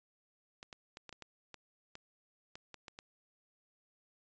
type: clicks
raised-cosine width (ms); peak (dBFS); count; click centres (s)
0.2; -30; 12; 0.629 / 0.728 / 0.971 / 1.093 / 1.127 / 1.223 / 1.543 / 1.954 / 2.555 / 2.743 / 2.882 / 2.989
effects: resampled to 16000 Hz